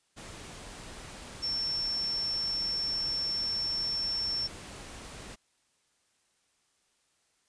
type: tone in noise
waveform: sine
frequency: 5420 Hz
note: E8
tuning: 47 cents sharp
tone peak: -29 dBFS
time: 1.42-4.48 s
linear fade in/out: 20 ms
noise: pink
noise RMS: -45 dBFS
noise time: 0.16-5.36 s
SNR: +13 dB
effects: white hiss -72 dBFS RMS until 7.48 s + resampled to 22050 Hz